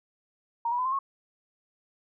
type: tone with pitch steps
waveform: sine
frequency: 932.3 / 970.2 / 1009.7 / 1050.7 / 1093.4 Hz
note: A#5 / B5 / B5 / C6 / C#6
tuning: 0 / -31 / +38 / +7 / -24 cents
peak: -25 dBFS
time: 0.65-0.99 s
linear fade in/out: 5 ms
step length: 68 ms
effects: none